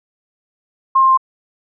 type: tone with pitch steps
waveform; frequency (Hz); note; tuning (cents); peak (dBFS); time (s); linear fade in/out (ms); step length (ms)
sine; 1064 / 1057.3 / 1050.6; C6 / C6 / C6; +29 / +18 / +7; -8; 0.95-1.175; 10; 75
effects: none